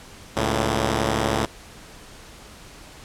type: tone pair together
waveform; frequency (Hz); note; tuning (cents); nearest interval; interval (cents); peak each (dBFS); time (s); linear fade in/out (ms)
5% pulse; 70.05 / 111.2; C#2 / A2; +19 / +19; minor sixth; 800; -12; 0.36-1.46; 10
effects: pink hiss -44 dBFS RMS until 3.04 s + low-pass 10000 Hz 12 dB/octave